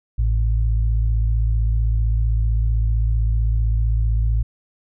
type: tone pair together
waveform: sine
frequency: 54.4 / 110 Hz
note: A1 / A2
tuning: -19 / 0 cents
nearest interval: octave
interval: 1219 cents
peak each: -16 / -23 dBFS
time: 0.18-4.43 s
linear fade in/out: 10 ms
effects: none